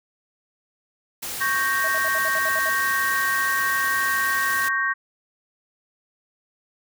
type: noise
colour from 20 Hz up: white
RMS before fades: -31 dBFS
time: 1.22-4.69 s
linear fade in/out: 10 ms
type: chord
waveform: sine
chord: G diminished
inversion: second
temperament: equal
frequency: 1108.7 / 1568 / 1864.7 Hz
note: Db6 / G6 / Bb6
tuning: 0 / 0 / 0 cents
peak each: -26 / -24 / -24 dBFS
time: 1.4-4.94 s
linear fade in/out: 20 ms
type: tone bursts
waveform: triangle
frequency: 641 Hz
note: E5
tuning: 49 cents flat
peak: -27 dBFS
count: 9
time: 1.84-2.694 s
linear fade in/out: 2 ms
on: 38 ms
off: 64 ms
effects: none